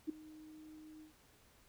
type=tone with ADSR envelope; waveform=sine; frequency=310.2 Hz; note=D#4; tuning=5 cents flat; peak=-32 dBFS; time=0.07-1.13 s; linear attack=25 ms; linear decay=7 ms; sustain=-20 dB; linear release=110 ms; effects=pink hiss -67 dBFS RMS until 1.68 s